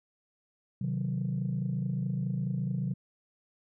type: chord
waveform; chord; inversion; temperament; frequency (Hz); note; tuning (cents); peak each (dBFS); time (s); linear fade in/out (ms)
sine; C diminished; none; equal; 130.81 / 155.56 / 185; C3 / Eb3 / Gb3; 0 / 0 / 0; -31 / -34 / -32; 0.81-2.94; 5
effects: tanh soft clip ceiling -23 dBFS